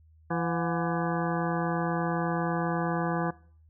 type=harmonic tone with a mistuned harmonic; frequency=168.1 Hz; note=E3; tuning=34 cents sharp; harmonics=1 / 2 / 3 / 4 / 5 / 6 / 7 / 9 / 10; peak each=-30 / -33 / -35 / -36 / -37 / -38 / -38 / -40 / -40 dBFS; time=0.3-3.31 s; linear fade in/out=10 ms; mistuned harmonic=4; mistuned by=+110 cents; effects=noise-tail reverb RT60 0.5 s tail -21 dB re dry + added 79 Hz sine -55 dBFS peak until 3.69 s